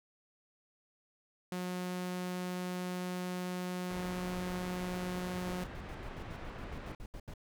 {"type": "tone", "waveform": "sawtooth", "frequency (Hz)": 180.9, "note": "F#3", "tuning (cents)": -39, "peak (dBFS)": -32, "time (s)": [1.52, 5.64], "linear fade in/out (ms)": 2}
{"type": "low-pass noise", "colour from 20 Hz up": "pink", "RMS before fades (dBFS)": -46, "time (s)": [3.9, 6.95], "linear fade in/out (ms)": 2, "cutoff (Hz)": 2200, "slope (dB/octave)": 12}
{"type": "noise bursts", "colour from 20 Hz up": "brown", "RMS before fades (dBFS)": -44, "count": 14, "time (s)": [5.47, 7.338], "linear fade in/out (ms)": 2, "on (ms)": 61, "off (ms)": 78}
{"effects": []}